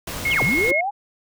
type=noise; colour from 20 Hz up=pink; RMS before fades=-30 dBFS; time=0.07-0.71 s; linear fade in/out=5 ms
type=tone; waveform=sine; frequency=2163 Hz; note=C#7; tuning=43 cents flat; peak=-18 dBFS; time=0.25-0.81 s; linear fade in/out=5 ms
type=linear two-way sweep; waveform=sine; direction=down then up; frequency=3586 to 108.5 to 845 Hz; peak=-21 dBFS; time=0.3-0.91 s; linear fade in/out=20 ms; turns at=0.43 s
type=tone with exponential growth; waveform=triangle; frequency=349.2 Hz; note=F4; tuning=in tune; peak=-16 dBFS; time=0.61-0.72 s; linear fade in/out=1 ms; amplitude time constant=23 ms
effects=none